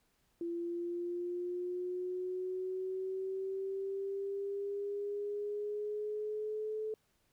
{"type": "linear sweep", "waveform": "sine", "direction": "up", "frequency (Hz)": [339.6, 434.7], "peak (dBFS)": -35, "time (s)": [0.41, 6.94], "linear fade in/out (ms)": 2, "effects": ["pink hiss -75 dBFS RMS until 7.32 s"]}